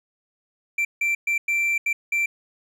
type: tone bursts at uneven times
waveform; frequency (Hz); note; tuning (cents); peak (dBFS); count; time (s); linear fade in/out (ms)
triangle; 2349; D7; 0; -18; 6; 0.78-0.85 / 1.01-1.15 / 1.27-1.38 / 1.48-1.78 / 1.86-1.93 / 2.12-2.26; 5
effects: none